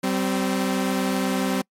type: tone pair together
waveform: sawtooth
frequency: 192.4 / 260.2 Hz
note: G3 / C4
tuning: -32 / -9 cents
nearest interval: perfect fourth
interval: 523 cents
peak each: -20 dBFS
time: 0.03-1.62 s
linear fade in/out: 10 ms
effects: noise-tail reverb RT60 0.1 s tail -26 dB re dry + MP3 64 kbps